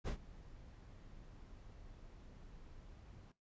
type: noise with ADSR envelope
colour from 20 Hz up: brown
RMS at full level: -35 dBFS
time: 0.04-3.32 s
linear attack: 38 ms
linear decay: 89 ms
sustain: -21 dB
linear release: 6 ms
effects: noise-tail reverb RT60 0.2 s tail -17 dB re dry + resampled to 16000 Hz